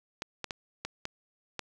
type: clicks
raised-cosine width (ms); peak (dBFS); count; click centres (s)
0.2; -17; 6; 0.221 / 0.443 / 0.508 / 0.85 / 1.054 / 1.593
effects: none